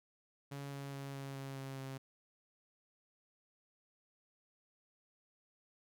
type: tone with pitch steps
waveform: sawtooth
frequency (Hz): 140.4 / 139.35 / 138.31 / 137.27 / 136.25 / 135.23 / 134.21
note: C#3 / C#3 / C#3 / C#3 / C#3 / C#3 / C3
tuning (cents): +22 / +9 / -4 / -17 / -29 / -43 / +44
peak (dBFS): -39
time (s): 0.51-1.98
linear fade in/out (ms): 10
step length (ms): 210
effects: none